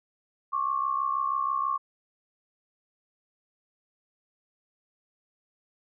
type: tone pair together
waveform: sine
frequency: 1087.8 / 1154 Hz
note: C#6 / D6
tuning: -33 / -31 cents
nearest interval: minor second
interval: 102 cents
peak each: -27 / -29 dBFS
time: 0.52-1.78 s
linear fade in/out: 20 ms
effects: none